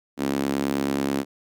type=tone with high-pass filter; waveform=sawtooth; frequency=69.3 Hz; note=C#2; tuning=in tune; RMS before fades=-25 dBFS; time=0.17-1.25 s; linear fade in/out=50 ms; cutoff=260 Hz; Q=2.7; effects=none